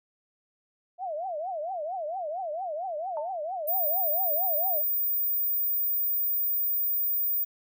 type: tone with vibrato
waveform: sine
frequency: 678 Hz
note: E5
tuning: 49 cents sharp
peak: -30 dBFS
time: 0.98-4.83 s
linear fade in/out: 50 ms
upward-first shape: triangle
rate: 4.4 Hz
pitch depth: 270 cents each way
type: tone with exponential decay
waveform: sine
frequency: 894 Hz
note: A5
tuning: 27 cents sharp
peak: -29 dBFS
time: 3.17-3.39 s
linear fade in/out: 1 ms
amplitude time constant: 46 ms
type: tone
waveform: sine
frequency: 14990 Hz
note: A#9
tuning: 8 cents sharp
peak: -24 dBFS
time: 3.67-7.45 s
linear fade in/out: 20 ms
effects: none